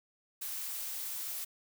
blue noise with high-pass filter sweep, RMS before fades -39 dBFS, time 0.41-1.45 s, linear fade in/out 10 ms, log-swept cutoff 710 to 420 Hz, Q 1.2, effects none

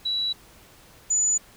sine tone pair in turn, 3924 / 6970 Hz, B7 / A8, -12 / -17 cents, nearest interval minor seventh, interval 995 cents, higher second, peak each -23 / -19 dBFS, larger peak second, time 0.05-0.33 / 1.1-1.38 s, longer neither, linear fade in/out 10 ms, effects pink hiss -52 dBFS RMS until 1.56 s

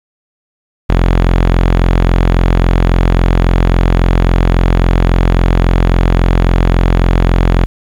sawtooth tone, 43.65 Hz, F1, in tune, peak -3 dBFS, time 0.89-7.66 s, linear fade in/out 10 ms, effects low-pass 3000 Hz 12 dB/octave + 7-bit

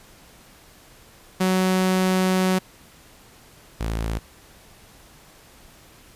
sawtooth tone pair in turn, 186.3 / 55.36 Hz, F#3 / A1, +12 / +11 cents, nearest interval octave + major sixth, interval 2101 cents, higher first, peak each -14 / -20 dBFS, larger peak first, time 1.4-2.59 / 3.8-4.19 s, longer first, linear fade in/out 10 ms, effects pink hiss -50 dBFS RMS until 6.15 s + resampled to 32000 Hz

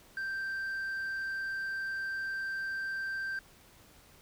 sine tone with tanh clipping, 1568 Hz, G6, in tune, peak -34 dBFS, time 0.17-3.39 s, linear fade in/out 2 ms, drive 3 dB, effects pink hiss -59 dBFS RMS until 4.21 s

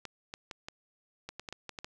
clicks, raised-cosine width 0.2 ms, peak -23 dBFS, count 11, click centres 0.053 / 0.339 / 0.512 / 0.685 / 1.29 / 1.396 / 1.488 / 1.526 / 1.693 / 1.788 / 1.845 s, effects none

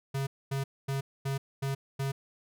square tone bursts, 136.7 Hz, C#3, 24 cents flat, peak -30 dBFS, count 6, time 0.14-2.12 s, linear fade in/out 10 ms, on 130 ms, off 240 ms, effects none

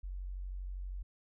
sine tone, 46.25 Hz, F#1, in tune, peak -38 dBFS, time 0.03-1.03 s, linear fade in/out 10 ms, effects none

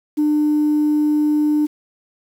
sine tone, 300 Hz, D4, 37 cents sharp, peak -12 dBFS, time 0.17-1.67 s, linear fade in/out 20 ms, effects tanh soft clip ceiling -11 dBFS + 7-bit

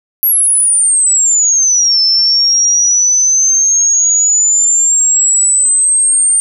sine exponential two-way sweep, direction down then up, 11710 to 5280 to 8820 Hz, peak -7 dBFS, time 0.23-6.4 s, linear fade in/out 0 ms, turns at 2.01 s, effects none

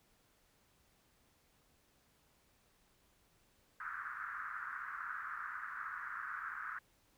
white band-pass noise, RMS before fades -44 dBFS, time 3.8-6.79 s, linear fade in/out 5 ms, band 1200 to 1600 Hz, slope 48 dB/octave, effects pink hiss -72 dBFS RMS until 7.17 s

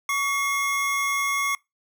square tone pair together, 1127.7 / 2151 Hz, C#6 / C7, +29 / +47 cents, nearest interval major seventh, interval 1118 cents, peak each -26 dBFS, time 0.09-1.55 s, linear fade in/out 2 ms, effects noise-tail reverb RT60 0.2 s tail -23 dB re dry

